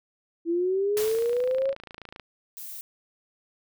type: linear sweep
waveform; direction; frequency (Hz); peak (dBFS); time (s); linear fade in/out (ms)
sine; up; 329.6 to 554.4; -22; 0.45-1.75; 50
type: noise with exponential decay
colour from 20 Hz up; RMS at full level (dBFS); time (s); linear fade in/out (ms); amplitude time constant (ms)
white; -31; 0.97-1.66; 2; 150
type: click train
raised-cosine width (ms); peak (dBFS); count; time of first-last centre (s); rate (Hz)
0.3; -25; 35; 0.97-2.197; 27.7
type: noise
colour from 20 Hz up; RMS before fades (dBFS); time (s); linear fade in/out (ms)
violet; -39; 2.57-2.81; 0
effects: none